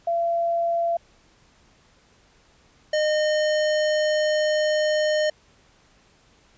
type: tone pair in turn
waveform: sine / square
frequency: 680 / 611.3 Hz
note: F5 / D#5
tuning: -46 / -31 cents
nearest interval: major second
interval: 185 cents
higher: first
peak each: -20 dBFS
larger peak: neither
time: 0.07-0.97 / 2.93-5.3 s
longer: second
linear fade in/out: 5 ms
effects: pink hiss -58 dBFS RMS until 6.57 s + resampled to 16000 Hz